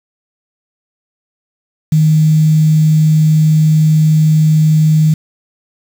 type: tone with quantisation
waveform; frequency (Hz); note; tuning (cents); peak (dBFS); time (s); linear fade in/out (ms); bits
sine; 155.56; D#3; 0; -6; 1.92-5.14; 5; 5
effects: none